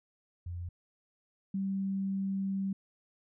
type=tone pair in turn; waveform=sine; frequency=87.31 / 194.2 Hz; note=F2 / G3; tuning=0 / -16 cents; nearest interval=octave + major second; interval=1384 cents; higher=second; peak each=-36 / -30 dBFS; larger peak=second; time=0.46-0.69 / 1.54-2.73 s; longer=second; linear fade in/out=5 ms; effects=none